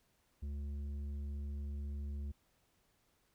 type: tone with tanh clipping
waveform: triangle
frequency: 71.5 Hz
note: D2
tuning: 46 cents flat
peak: -40 dBFS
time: 0.42-2.32 s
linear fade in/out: 10 ms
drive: 12 dB
effects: pink hiss -75 dBFS RMS until 3.34 s